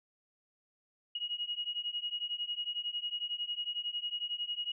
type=beating tone pair; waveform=sine; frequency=2886 / 2897 Hz; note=F#7 / F#7; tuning=-44 / -37 cents; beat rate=11 Hz; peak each=-38 / -37 dBFS; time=1.15-4.72 s; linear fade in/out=5 ms; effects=none